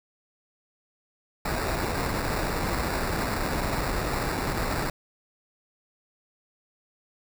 pink noise with sample-and-hold, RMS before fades -28 dBFS, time 1.45-4.9 s, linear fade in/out 5 ms, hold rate 3150 Hz, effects none

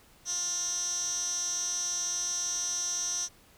15% pulse tone with band-pass filter, 352.9 Hz, F4, 18 cents sharp, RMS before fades -32 dBFS, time 0.25-3.29 s, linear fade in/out 50 ms, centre 6000 Hz, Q 9, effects pink hiss -59 dBFS RMS until 3.57 s

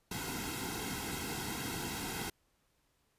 pink noise with comb filter, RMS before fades -39 dBFS, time 0.11-2.3 s, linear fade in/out 5 ms, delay 1.7 ms, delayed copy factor -0.95, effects pink hiss -75 dBFS RMS until 3.18 s + resampled to 32000 Hz

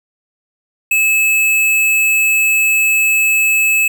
square tone, 2600 Hz, E7, 24 cents flat, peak -11 dBFS, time 0.91-3.88 s, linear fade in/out 5 ms, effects 8-bit

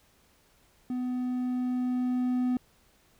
triangle tone with level ramp, 250.4 Hz, B3, 24 cents sharp, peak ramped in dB -27 to -22 dBFS, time 0.9-2.57 s, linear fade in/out 2 ms, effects pink hiss -64 dBFS RMS until 3.19 s

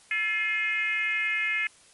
sine tone with frequency modulation, 2125 Hz, C7, 26 cents sharp, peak -24 dBFS, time 0.11-1.67 s, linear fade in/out 2 ms, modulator 393 Hz, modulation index 1.1, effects white hiss -56 dBFS RMS until 1.93 s + MP3 48 kbps

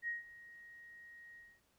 sine tone with ADSR envelope, 1880 Hz, A#6, 14 cents sharp, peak -35 dBFS, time 0.02-1.61 s, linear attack 58 ms, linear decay 150 ms, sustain -18 dB, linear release 240 ms, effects pink hiss -75 dBFS RMS until 1.78 s

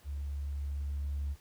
sine tone with level ramp, 71.1 Hz, C#2, 45 cents sharp, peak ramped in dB -34 to -30 dBFS, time 0.04-1.36 s, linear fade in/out 50 ms, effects tanh soft clip ceiling -29 dBFS + pink hiss -62 dBFS RMS until 1.4 s

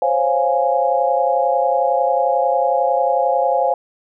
sine chord, Db major seventh, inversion third, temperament equal, 523.3 / 554.4 / 698.5 / 830.6 Hz, C5 / Db5 / F5 / Ab5, 0 / 0 / 0 / 0 cents, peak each -19 / -21 / -19 / -19 dBFS, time 0.02-3.74 s, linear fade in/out 2 ms, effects none

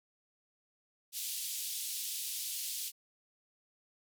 white band-pass noise, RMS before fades -39 dBFS, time 1.12-2.92 s, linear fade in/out 50 ms, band 3000 to 15000 Hz, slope 24 dB/octave, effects none

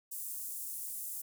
pink high-pass noise, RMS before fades -41 dBFS, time 0.11-1.22 s, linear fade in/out 10 ms, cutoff 8700 Hz, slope 24 dB/octave, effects none

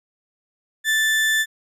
35% pulse tone, 1760 Hz, A6, in tune, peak -15 dBFS, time 0.84-1.46 s, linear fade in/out 50 ms, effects resampled to 32000 Hz

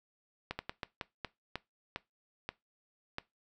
slowing click train, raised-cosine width 0.3 ms, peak -20 dBFS, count 10, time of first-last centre 0.51-3.184 s, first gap 80 ms, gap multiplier 1.31, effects noise-tail reverb RT60 0.2 s tail -20 dB re dry

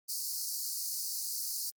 pink high-pass noise, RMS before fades -36 dBFS, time 0.08-1.71 s, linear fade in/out 20 ms, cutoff 4400 Hz, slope 96 dB/octave, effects Opus 32 kbps

